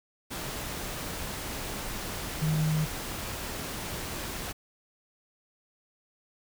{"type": "tone in noise", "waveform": "sine", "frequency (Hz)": 155.56, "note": "D#3", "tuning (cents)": 0, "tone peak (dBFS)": -24, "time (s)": [2.41, 2.86], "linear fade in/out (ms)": 20, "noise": "pink", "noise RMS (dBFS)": -36, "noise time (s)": [0.3, 4.53], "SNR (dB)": 9, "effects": []}